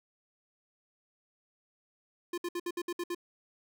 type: tone bursts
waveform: square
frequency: 349.2 Hz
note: F4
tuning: in tune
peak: -33 dBFS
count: 8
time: 2.33-3.148 s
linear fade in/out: 5 ms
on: 48 ms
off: 62 ms
effects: none